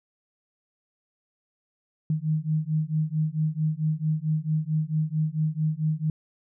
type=beating tone pair; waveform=sine; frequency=153.4 / 157.9 Hz; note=D#3 / D#3; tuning=-24 / +26 cents; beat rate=4.5 Hz; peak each=-26 / -26 dBFS; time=2.1-6.1 s; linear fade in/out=2 ms; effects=none